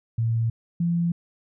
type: tone pair in turn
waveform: sine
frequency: 114.4 / 170.76 Hz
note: A#2 / F3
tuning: -32 / -39 cents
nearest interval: perfect fifth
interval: 693 cents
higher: second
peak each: -20 dBFS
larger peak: neither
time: 0.18-0.5 / 0.8-1.12 s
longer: neither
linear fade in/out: 5 ms
effects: none